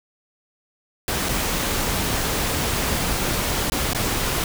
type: noise with dropouts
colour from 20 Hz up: pink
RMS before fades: -23 dBFS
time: 1.08-4.44 s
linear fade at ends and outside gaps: 1 ms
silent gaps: 1.287-1.291 / 3.699-3.72 / 3.933-3.948 s
effects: none